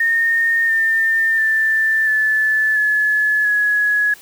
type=tone with pitch steps; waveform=sine; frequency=1834 / 1802.5 / 1771.5 / 1741.1 / 1711.2 / 1681.8 Hz; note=A#6 / A6 / A6 / A6 / A6 / G#6; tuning=-29 / +41 / +11 / -19 / -49 / +21 cents; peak=-13 dBFS; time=0-4.14 s; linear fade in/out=5 ms; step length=690 ms; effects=white hiss -43 dBFS RMS until 4.21 s